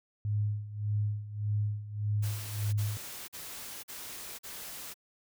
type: tone with tremolo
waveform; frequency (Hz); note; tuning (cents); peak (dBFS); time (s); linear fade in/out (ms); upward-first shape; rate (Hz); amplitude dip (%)
sine; 104.5; G#2; +11; -26; 0.25-2.97; 0; sine; 1.7; 80
type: noise bursts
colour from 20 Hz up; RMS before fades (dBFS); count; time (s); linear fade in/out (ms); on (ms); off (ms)
white; -43; 5; 2.22-4.942; 20; 510; 43
effects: none